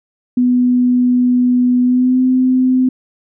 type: tone with pitch glide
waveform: sine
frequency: 248 to 256.3 Hz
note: B3 to C4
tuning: +7 to -36 cents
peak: -9 dBFS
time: 0.37-2.89 s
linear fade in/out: 5 ms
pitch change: +57 cents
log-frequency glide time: 1.82-2.21 s
effects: none